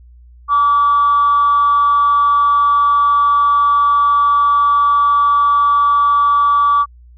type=tone with frequency modulation; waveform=sine; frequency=1151 Hz; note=D6; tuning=35 cents flat; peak=-8 dBFS; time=0.48-6.86 s; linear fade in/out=50 ms; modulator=258 Hz; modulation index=0.2; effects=tanh soft clip ceiling -5 dBFS + added 60 Hz sine -39 dBFS peak until 7.17 s